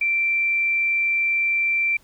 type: tone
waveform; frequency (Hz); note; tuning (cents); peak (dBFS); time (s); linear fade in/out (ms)
sine; 2349; D7; 0; -18; 0.01-1.97; 5
effects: pink hiss -57 dBFS RMS until 2.03 s